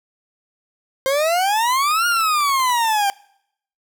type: exponential two-way sweep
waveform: 40% pulse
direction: up then down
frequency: 523.3 to 1436 to 783 Hz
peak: -15 dBFS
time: 1.06-3.1 s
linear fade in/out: 0 ms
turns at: 2.07 s
type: clicks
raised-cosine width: 0.2 ms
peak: -20 dBFS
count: 9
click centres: 1.911 / 2.121 / 2.169 / 2.208 / 2.406 / 2.496 / 2.6 / 2.697 / 2.848 s
effects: noise-tail reverb RT60 0.7 s tail -23 dB re dry